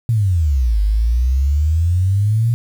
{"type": "exponential two-way sweep", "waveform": "sine", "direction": "down then up", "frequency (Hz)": [120, 50, 120], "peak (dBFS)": -12, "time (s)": [0.09, 2.54], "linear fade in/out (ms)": 0, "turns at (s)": 0.81, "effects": ["7-bit"]}